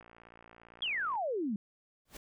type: click train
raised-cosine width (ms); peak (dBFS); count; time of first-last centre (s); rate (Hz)
0.5; -39; 67; 0.01-1.154; 57.7
type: exponential sweep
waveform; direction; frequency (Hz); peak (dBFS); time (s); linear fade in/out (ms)
sine; down; 3400 to 192.4; -31; 0.82-1.56; 2
type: noise with exponential growth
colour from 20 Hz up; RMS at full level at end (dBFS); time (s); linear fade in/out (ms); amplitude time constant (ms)
pink; -42; 2.05-2.17; 5; 24
effects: none